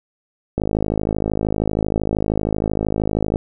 click train, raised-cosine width 2 ms, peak -6 dBFS, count 148, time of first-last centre 0.58-3.359 s, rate 52.9 Hz, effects none

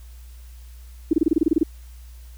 sine tone bursts, 317.6 Hz, D#4, 36 cents sharp, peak -13 dBFS, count 11, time 1.11-1.633 s, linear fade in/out 5 ms, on 23 ms, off 27 ms, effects added 60 Hz sine -39 dBFS peak until 2.37 s + white hiss -55 dBFS RMS until 2.37 s

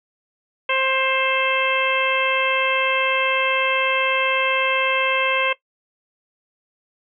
harmonic tone, 528 Hz, C5, 16 cents sharp, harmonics 1 / 2 / 3 / 4 / 5 / 6, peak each -24 / -24 / -28 / -25 / -23 / -27 dBFS, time 0.69-5.53 s, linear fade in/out 5 ms, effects noise-tail reverb RT60 0.1 s tail -17 dB re dry

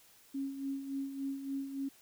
sine tone with tremolo, 273.7 Hz, C#4, 22 cents flat, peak -33 dBFS, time 0.34-1.89 s, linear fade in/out 10 ms, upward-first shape sine, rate 3.5 Hz, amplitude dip 60%, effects white hiss -62 dBFS RMS until 2.01 s

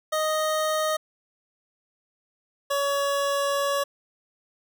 25% pulse tone pair in turn, 622.3 / 562.4 Hz, D#5 / C#5, 0 / +25 cents, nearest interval major second, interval 175 cents, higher first, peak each -19 dBFS, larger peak neither, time 0.12-0.97 / 2.7-3.84 s, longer second, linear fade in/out 10 ms, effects none

